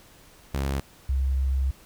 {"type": "tone pair in turn", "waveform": ["sawtooth", "sine"], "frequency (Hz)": [68.5, 66.67], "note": ["C#2", "C2"], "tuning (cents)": [-20, 33], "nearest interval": "unison", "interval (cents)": 47, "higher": "first", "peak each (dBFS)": -21, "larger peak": "neither", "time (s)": [[0.54, 0.8], [1.09, 1.71]], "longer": "second", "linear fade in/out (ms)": 5, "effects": ["pink hiss -53 dBFS RMS until 1.85 s"]}